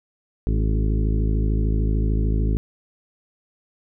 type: harmonic tone with a mistuned harmonic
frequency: 53.4 Hz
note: G#1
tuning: 49 cents sharp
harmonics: 1 / 2 / 3 / 4 / 5 / 6 / 7 / 8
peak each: -19 / -25 / -29 / -31 / -33 / -35 / -36 / -37 dBFS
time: 0.47-2.57 s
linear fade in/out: 0 ms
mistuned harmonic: 5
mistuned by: +31 cents
effects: none